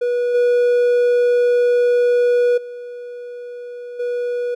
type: tone with level steps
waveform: triangle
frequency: 486.1 Hz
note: B4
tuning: 28 cents flat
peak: -14 / -10 / -27 / -17 dBFS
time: 0.01-4.55 s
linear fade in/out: 10 ms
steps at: 0.34 / 2.57 / 3.99 s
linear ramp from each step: 10 ms
effects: none